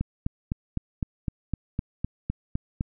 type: click train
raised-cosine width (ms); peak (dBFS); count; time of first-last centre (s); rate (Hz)
5; -14; 12; 0.01-2.809; 3.93
effects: none